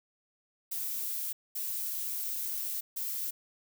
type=noise bursts at uneven times; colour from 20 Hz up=violet; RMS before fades=-35 dBFS; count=3; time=0.71-1.33 / 1.55-2.81 / 2.96-3.31 s; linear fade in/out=10 ms; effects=none